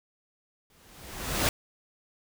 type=noise with exponential growth; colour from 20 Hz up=pink; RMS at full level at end=-23 dBFS; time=0.7-1.49 s; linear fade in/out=2 ms; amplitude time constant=170 ms; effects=none